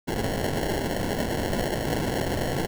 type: noise with sample-and-hold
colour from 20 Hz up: blue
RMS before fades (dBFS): -27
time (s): 0.07-2.67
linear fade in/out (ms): 20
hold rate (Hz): 1225
effects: none